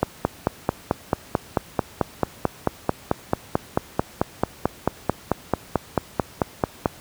click train, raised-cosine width 1 ms, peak -3 dBFS, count 32, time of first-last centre 0.03-6.858 s, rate 4.54 Hz, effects pink hiss -45 dBFS RMS until 7 s + high-pass 60 Hz 12 dB/octave

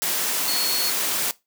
sine tone in noise, 4354 Hz, C#8, 32 cents flat, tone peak -24 dBFS, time 0.48-0.9 s, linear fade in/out 0 ms, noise white, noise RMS -24 dBFS, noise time 0.02-1.31 s, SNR -3 dB, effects noise-tail reverb RT60 0.2 s tail -19 dB re dry + high-pass 200 Hz 12 dB/octave

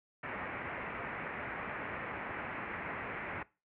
white low-pass noise, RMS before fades -41 dBFS, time 0.23-3.43 s, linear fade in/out 5 ms, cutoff 2300 Hz, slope 48 dB/octave, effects noise-tail reverb RT60 0.3 s tail -21 dB re dry + high-pass 60 Hz 12 dB/octave

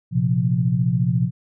sine chord, Bb suspended second, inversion none, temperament equal, 116.54 / 130.81 / 174.61 Hz, Bb2 / C3 / F3, 0 / 0 / 0 cents, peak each -22 / -20 / -21 dBFS, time 0.11-1.31 s, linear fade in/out 50 ms, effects none

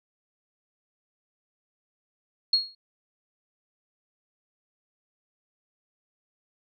sine tone with exponential decay, 4300 Hz, C8, 47 cents sharp, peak -15 dBFS, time 2.53-2.75 s, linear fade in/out 5 ms, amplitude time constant 47 ms, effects none

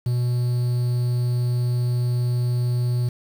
triangle tone with quantisation, 122.4 Hz, B2, 15 cents flat, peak -17 dBFS, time 0.06-3.09 s, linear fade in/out 5 ms, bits 7, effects none

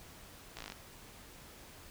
slowing click train, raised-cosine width 0.2 ms, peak -26 dBFS, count 9, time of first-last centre 0.57-0.721 s, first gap 17 ms, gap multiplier 1.03, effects pink hiss -54 dBFS RMS until 1.9 s

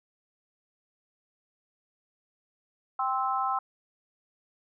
sine chord, C major, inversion second, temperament just, 784.9 / 1046.5 / 1308.1 Hz, G5 / C6 / E6, +2 / 0 / -14 cents, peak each -30 dBFS, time 2.99-3.59 s, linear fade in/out 5 ms, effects none

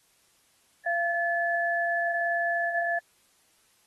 sine tone pair together, 685.3 / 1728 Hz, F5 / A6, -33 / -32 cents, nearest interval octave + major third, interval 1601 cents, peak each -27 / -27 dBFS, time 0.86-2.99 s, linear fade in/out 5 ms, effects white hiss -65 dBFS RMS until 3.86 s + AAC 32 kbps

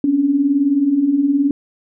sine beating tone pair, 265.2 / 284.2 Hz, C4 / C#4, +23 / +43 cents, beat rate 19 Hz, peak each -20 / -13 dBFS, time 0.04-1.51 s, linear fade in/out 2 ms, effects none

